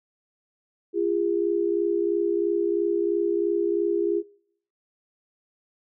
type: tone pair together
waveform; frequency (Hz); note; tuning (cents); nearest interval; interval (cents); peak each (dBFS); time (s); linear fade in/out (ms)
sine; 342.9 / 405.9; F4 / G#4; -32 / -40; minor third; 292; -24; 0.93-4.23; 50
effects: noise-tail reverb RT60 0.7 s tail -25 dB re dry